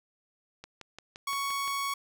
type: click train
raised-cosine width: 0.2 ms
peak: -26 dBFS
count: 7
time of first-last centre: 0.64-1.678 s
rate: 5.78 Hz
type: tone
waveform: sawtooth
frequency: 1113 Hz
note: C#6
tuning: 7 cents sharp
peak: -26 dBFS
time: 1.27-1.94 s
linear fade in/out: 5 ms
effects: none